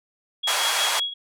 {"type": "tone with tremolo", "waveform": "sine", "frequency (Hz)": 3322, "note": "G#7", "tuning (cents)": 0, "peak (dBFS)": -21, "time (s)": [0.43, 1.14], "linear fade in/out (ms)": 10, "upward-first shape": "triangle", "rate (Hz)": 5.5, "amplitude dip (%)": 80}
{"type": "band-pass noise", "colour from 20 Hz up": "pink", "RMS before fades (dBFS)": -24, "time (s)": [0.47, 1], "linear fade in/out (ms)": 10, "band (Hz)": [680, 11000], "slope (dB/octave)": 24}
{"effects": []}